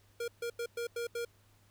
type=tone bursts at uneven times; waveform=square; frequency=471.2 Hz; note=A#4; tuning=19 cents sharp; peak=-35 dBFS; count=6; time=0.2-0.28 / 0.42-0.5 / 0.59-0.66 / 0.77-0.87 / 0.96-1.07 / 1.15-1.25 s; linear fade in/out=5 ms; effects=added 101 Hz sine -65 dBFS peak until 1.7 s + pink hiss -68 dBFS RMS until 1.7 s